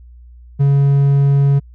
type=tone; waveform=triangle; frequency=140 Hz; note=C#3; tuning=18 cents sharp; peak=-7 dBFS; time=0.59-1.6 s; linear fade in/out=20 ms; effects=added 60 Hz sine -37 dBFS peak until 1.74 s